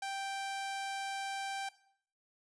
sawtooth tone, 784 Hz, G5, in tune, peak -33 dBFS, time 0.02-1.69 s, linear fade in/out 5 ms, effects noise-tail reverb RT60 0.6 s tail -17 dB re dry + resampled to 22050 Hz

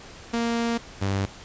sawtooth tone pair in turn, 233.1 / 98.01 Hz, A#3 / G2, 0 / 0 cents, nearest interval octave + minor third, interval 1500 cents, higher first, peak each -19 dBFS, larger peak neither, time 0.33-0.78 / 1.01-1.26 s, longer first, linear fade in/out 10 ms, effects pink hiss -44 dBFS RMS until 1.44 s + resampled to 16000 Hz

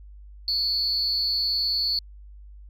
sine tone with amplitude modulation, 4435 Hz, C#8, in tune, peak -17 dBFS, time 0.48-1.99 s, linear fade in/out 2 ms, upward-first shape sine, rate 239 Hz, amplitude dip 90%, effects tanh soft clip ceiling -15 dBFS + added 50 Hz sine -42 dBFS peak until 2.69 s

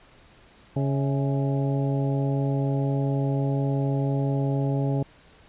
harmonic tone with a mistuned harmonic, 138.59 Hz, C#3, in tune, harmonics 1 / 2 / 3 / 4 / 5 / 6, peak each -23 / -29 / -33 / -35 / -37 / -39 dBFS, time 0.76-5.03 s, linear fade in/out 5 ms, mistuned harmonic 5, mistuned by -88 cents, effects pink hiss -54 dBFS RMS until 5.48 s + resampled to 8000 Hz

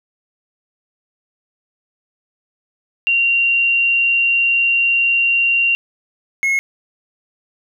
sine / triangle tone pair in turn, 2762 / 2171 Hz, F7 / C#7, -20 / -37 cents, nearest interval major third, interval 417 cents, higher first, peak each -12 dBFS, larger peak neither, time 3.07-5.75 / 6.43-6.59 s, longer first, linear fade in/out 0 ms, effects none

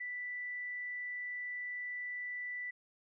sine tone, 1975.5 Hz, B6, in tune, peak -38 dBFS, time 0-2.71 s, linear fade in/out 10 ms, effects none

